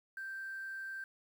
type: tone with quantisation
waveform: sine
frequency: 1568 Hz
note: G6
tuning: in tune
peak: -40 dBFS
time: 0.17-1.04 s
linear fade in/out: 2 ms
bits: 10
effects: none